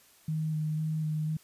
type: tone with vibrato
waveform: sine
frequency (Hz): 155.56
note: D#3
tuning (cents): 0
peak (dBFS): -28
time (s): 0.28-1.37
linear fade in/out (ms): 5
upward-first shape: square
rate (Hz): 2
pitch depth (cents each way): 13
effects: white hiss -60 dBFS RMS until 1.43 s + resampled to 32000 Hz